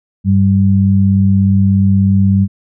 sine tone pair together, 98 / 194.7 Hz, G2 / G3, 0 / -12 cents, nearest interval octave, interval 1188 cents, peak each -10 dBFS, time 0.24-2.48 s, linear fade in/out 50 ms, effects none

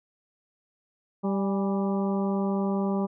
harmonic tone with a mistuned harmonic, 196 Hz, G3, in tune, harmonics 1 / 2 / 3 / 4 / 5 / 6, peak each -25 / -31 / -35 / -37 / -39 / -41 dBFS, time 1.23-3.07 s, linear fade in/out 20 ms, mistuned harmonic 4, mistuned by +56 cents, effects none

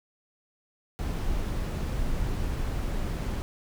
brown noise, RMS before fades -29 dBFS, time 0.99-3.42 s, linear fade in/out 0 ms, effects none

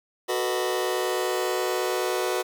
sawtooth chord, B dominant seventh, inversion second, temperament just, 370.4 / 444.5 / 493.9 / 617.4 Hz, F#4 / A4 / B4 / D#5, +2 / +18 / 0 / -14 cents, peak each -23 / -29 / -25 / -29 dBFS, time 0.28-2.43 s, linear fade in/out 20 ms, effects 9-bit

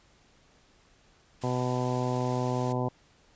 white high-pass noise, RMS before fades -45 dBFS, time 1.41-2.73 s, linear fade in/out 10 ms, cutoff 120 Hz, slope 24 dB/octave
harmonic tone, 125.3 Hz, B2, 25 cents sharp, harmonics 1 / 2 / 3 / 4 / 5 / 6 / 7 / 8, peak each -30 / -33 / -35 / -36 / -37 / -38 / -38 / -39 dBFS, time 1.43-2.89 s, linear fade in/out 10 ms
effects pink hiss -62 dBFS RMS until 3.35 s + resampled to 16000 Hz

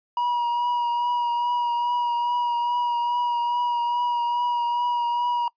triangle tone with vibrato, 960 Hz, B5, 49 cents flat, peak -19 dBFS, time 0.17-5.48 s, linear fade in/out 2 ms, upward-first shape triangle, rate 2.4 Hz, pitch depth 21 cents each way, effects noise-tail reverb RT60 0.1 s tail -23 dB re dry + resampled to 11025 Hz

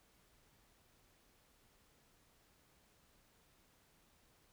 silence, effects pink hiss -71 dBFS RMS until 4.52 s

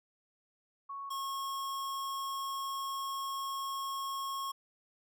sine / square tone pair in turn, 1108.7 / 1089.7 Hz, C#6 / C#6, 0 / -30 cents, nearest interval unison, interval 30 cents, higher first, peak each -39 / -36 dBFS, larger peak second, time 0.89-1.1 / 1.1-4.52 s, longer second, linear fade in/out 10 ms, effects none

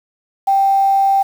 sine tone with quantisation, 784 Hz, G5, in tune, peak -10 dBFS, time 0.47-1.23 s, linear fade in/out 10 ms, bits 6, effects none

